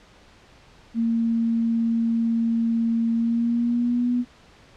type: tone with pitch glide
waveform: sine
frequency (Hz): 229.5 to 244.6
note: A#3 to B3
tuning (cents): -27 to -16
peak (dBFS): -19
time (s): 0.94-4.25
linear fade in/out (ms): 50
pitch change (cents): +111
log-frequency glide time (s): 3.14-4.12
effects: pink hiss -52 dBFS RMS until 4.76 s + low-pass 5000 Hz 12 dB/octave